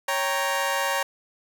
20% pulse chord, G diminished, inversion second, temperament equal, 554.4 / 784 / 932.3 Hz, Db5 / G5 / Bb5, 0 / 0 / 0 cents, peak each -22 / -25 / -22 dBFS, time 0.08-1.03 s, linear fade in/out 5 ms, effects none

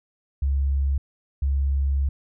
sine tone pair in turn, 68.9 / 68.9 Hz, C#2 / C#2, -10 / -10 cents, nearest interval unison, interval 0 cents, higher neither, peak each -19 dBFS, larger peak neither, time 0.42-0.98 / 1.42-2.09 s, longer second, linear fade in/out 5 ms, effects none

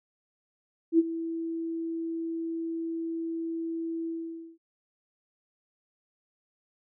sine tone with ADSR envelope, 329.6 Hz, E4, in tune, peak -15 dBFS, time 0.92-4.58 s, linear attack 68 ms, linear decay 32 ms, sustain -15 dB, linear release 510 ms, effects none

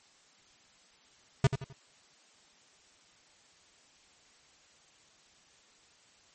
square tone with echo, 134.8 Hz, C#3, 48 cents flat, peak -20 dBFS, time 1.44-1.47 s, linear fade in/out 2 ms, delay 86 ms, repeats 3, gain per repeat -9 dB, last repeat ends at 1.728 s, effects white hiss -62 dBFS RMS until 6.34 s + MP3 32 kbps

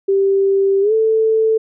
sine tone with pitch glide, 391.5 to 442 Hz, G4 to A4, -2 to +8 cents, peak -11 dBFS, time 0.08-1.58 s, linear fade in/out 10 ms, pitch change +210 cents, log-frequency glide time 0.81-0.93 s, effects none

